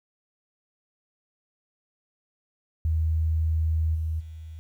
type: tone with level steps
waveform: sine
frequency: 79.8 Hz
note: D#2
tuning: 44 cents sharp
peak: -21 / -25 / -37 dBFS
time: 2.85-4.59 s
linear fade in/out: 0 ms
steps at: 3.94 / 4.19 s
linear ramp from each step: 20 ms
effects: 10-bit